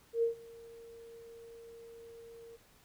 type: tone with ADSR envelope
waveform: sine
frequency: 462.3 Hz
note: A#4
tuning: 14 cents flat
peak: -25 dBFS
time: 0.13-2.57 s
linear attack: 95 ms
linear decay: 120 ms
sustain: -24 dB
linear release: 16 ms
effects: pink hiss -64 dBFS RMS until 2.84 s